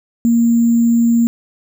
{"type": "tone with sample-and-hold", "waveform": "sine", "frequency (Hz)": 233.1, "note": "A#3", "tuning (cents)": 0, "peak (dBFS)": -9, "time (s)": [0.25, 1.27], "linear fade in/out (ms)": 0, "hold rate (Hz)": 7350, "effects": []}